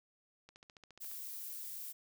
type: click train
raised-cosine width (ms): 0.2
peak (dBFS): -38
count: 10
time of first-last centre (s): 0.49-1.115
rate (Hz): 14.4
type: noise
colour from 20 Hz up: violet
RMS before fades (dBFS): -45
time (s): 1-1.93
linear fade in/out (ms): 20
effects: none